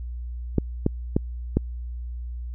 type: clicks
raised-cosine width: 3 ms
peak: -6 dBFS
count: 4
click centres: 0.583 / 0.864 / 1.165 / 1.57 s
effects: added 60 Hz sine -30 dBFS peak until 2.54 s